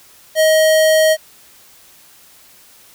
square tone, 630 Hz, D#5, 21 cents sharp, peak -10 dBFS, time 0.35-1.17 s, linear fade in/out 50 ms, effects white hiss -46 dBFS RMS until 2.94 s

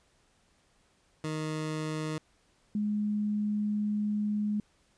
20% pulse / sine tone pair in turn, 155.6 / 209.1 Hz, D#3 / G#3, 0 / +12 cents, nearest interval perfect fourth, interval 512 cents, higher second, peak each -27 dBFS, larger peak neither, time 1.24-2.18 / 2.75-4.6 s, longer second, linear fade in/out 2 ms, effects pink hiss -68 dBFS RMS until 4.97 s + resampled to 22050 Hz

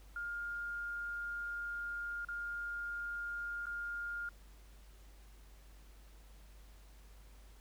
sine tone with dropouts, 1411 Hz, F6, 17 cents sharp, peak -38 dBFS, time 0.16-4.29 s, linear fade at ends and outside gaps 2 ms, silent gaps 2.249-2.286 / 3.657-3.667 s, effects added 50 Hz sine -55 dBFS peak until 7.6 s + pink hiss -65 dBFS RMS until 7.6 s

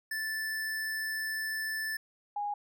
square / sine tone pair in turn, 1757 / 822.5 Hz, A6 / G#5, -3 / -17 cents, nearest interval octave + minor second, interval 1314 cents, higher first, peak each -33 / -31 dBFS, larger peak second, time 0.11-1.97 / 2.36-2.54 s, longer first, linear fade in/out 5 ms, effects none

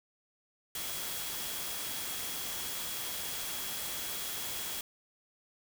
sine tone in noise, 3322 Hz, G#7, in tune, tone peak -46 dBFS, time 0.75-4.81 s, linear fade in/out 2 ms, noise white, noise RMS -38 dBFS, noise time 0.75-4.81 s, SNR -11 dB, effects none

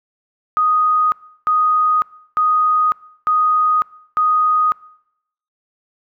sine tone bursts, 1244.5 Hz, D#6, in tune, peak -12 dBFS, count 5, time 0.57-4.72 s, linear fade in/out 0 ms, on 550 ms, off 350 ms, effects noise-tail reverb RT60 0.8 s tail -23 dB re dry

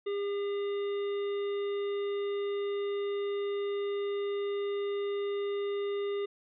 harmonic tone, 403.7 Hz, G#4, 49 cents flat, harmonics 1 / 3 / 5 / 7 / 9, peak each -30 / -46 / -49 / -53 / -51 dBFS, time 0.06-6.26 s, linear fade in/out 10 ms, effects none

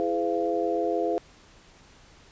sine tone cluster, 332.1 / 419 / 509 / 688 Hz, E4 / G#4 / C5 / F5, +13 / +15 / -48 / -26 cents, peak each -29 dBFS, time 0-1.18 s, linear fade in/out 0 ms, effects pink hiss -54 dBFS RMS until 2.31 s + resampled to 16000 Hz

